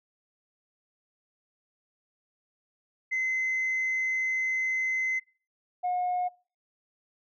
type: tone pair in turn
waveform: sine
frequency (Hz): 2053 / 721.7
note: C7 / F#5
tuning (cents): -33 / -43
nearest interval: octave + tritone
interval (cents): 1810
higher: first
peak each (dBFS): -24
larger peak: neither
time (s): 3.11-5.2 / 5.83-6.29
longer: first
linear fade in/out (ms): 20
effects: noise-tail reverb RT60 0.4 s tail -25 dB re dry + tanh soft clip ceiling -23 dBFS